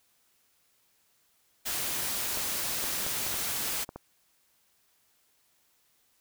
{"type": "noise", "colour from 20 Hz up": "white", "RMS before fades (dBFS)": -32, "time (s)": [1.65, 3.85], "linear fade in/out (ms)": 20}
{"type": "clicks", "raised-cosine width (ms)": 1, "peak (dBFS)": -25, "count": 7, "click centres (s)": [2.373, 2.84, 3.065, 3.265, 3.342, 3.891, 3.96]}
{"effects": ["white hiss -69 dBFS RMS until 6.2 s"]}